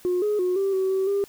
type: tone with pitch steps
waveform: sine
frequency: 359.7 / 418.9 / 363 / 391.1 / 379.7 / 382.4 / 399.7 Hz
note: F#4 / G#4 / F#4 / G4 / F#4 / G4 / G4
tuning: -49 / +15 / -33 / -4 / +45 / -43 / +34 cents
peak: -19 dBFS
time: 0.05-1.24 s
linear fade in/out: 0 ms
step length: 170 ms
effects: tanh soft clip ceiling -17 dBFS + white hiss -51 dBFS RMS until 1.28 s